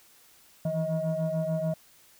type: tone cluster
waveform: sine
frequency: 160 / 166.8 / 632 Hz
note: D#3 / E3 / D#5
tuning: +49 / +21 / +27 cents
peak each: -30 / -30 / -28 dBFS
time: 0.65-1.74 s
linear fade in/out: 5 ms
effects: tanh soft clip ceiling -21 dBFS + white hiss -58 dBFS RMS until 2.19 s